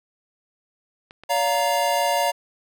clicks, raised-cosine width 0.3 ms, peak -26 dBFS, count 6, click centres 1.109 / 1.236 / 1.365 / 1.474 / 1.549 / 1.594 s
square chord, Bb major, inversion first, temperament equal with one note detuned, 572.3 / 698.5 / 932.3 Hz, D5 / F5 / Bb5, -45 / 0 / 0 cents, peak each -25 / -24 / -24 dBFS, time 1.29-2.32 s, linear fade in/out 20 ms
effects none

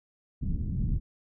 pink low-pass noise, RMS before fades -29 dBFS, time 0.41-1 s, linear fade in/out 20 ms, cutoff 200 Hz, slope 24 dB/octave, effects none

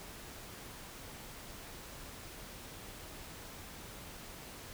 silence, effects pink hiss -49 dBFS RMS until 4.73 s

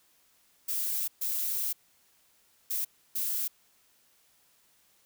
violet noise bursts at uneven times, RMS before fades -31 dBFS, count 4, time 0.68-1.08 / 1.21-1.73 / 2.7-2.85 / 3.15-3.48 s, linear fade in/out 10 ms, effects white hiss -66 dBFS RMS until 5.05 s

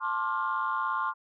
sine chord, D minor seventh, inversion second, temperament just, 881 / 1057.2 / 1174.7 / 1409.6 Hz, A5 / C6 / D6 / F6, +2 / +18 / 0 / +16 cents, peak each -35 / -29 / -33 / -33 dBFS, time 0-1.14 s, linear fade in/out 50 ms, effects tanh soft clip ceiling -19 dBFS

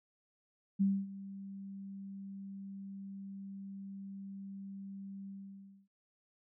sine tone with ADSR envelope, 196 Hz, G3, in tune, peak -25 dBFS, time 0.79-5.88 s, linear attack 23 ms, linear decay 250 ms, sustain -18 dB, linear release 600 ms, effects none

